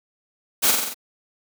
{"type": "noise with echo", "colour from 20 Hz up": "white", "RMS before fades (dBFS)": -18, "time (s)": [0.62, 0.72], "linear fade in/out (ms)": 20, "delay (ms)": 45, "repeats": 5, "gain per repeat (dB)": -3, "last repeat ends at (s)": 0.945, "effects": ["high-pass 200 Hz 12 dB/octave"]}